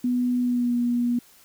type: tone with pitch glide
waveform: sine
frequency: 246.9 to 241 Hz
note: B3 to B3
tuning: 0 to -42 cents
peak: -20 dBFS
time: 0.04-1.19 s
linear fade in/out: 5 ms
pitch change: -42 cents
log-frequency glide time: 0.41-0.74 s
effects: white hiss -54 dBFS RMS until 1.44 s